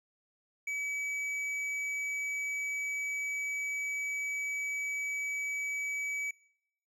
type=tone with tanh clipping; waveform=sine; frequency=2284 Hz; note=D7; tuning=49 cents flat; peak=-34 dBFS; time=0.67-6.31 s; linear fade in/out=5 ms; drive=8 dB; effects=noise-tail reverb RT60 0.7 s tail -22 dB re dry